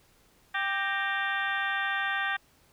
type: harmonic tone with a mistuned harmonic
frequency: 393.3 Hz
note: G4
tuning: 6 cents sharp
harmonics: 2 / 3 / 4 / 5 / 6 / 7 / 8 / 9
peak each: -35 / -36 / -31 / -32 / -40 / -42 / -44 / -41 dBFS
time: 0.54-2.37 s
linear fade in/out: 10 ms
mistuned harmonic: 5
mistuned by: -93 cents
effects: pink hiss -63 dBFS RMS until 2.72 s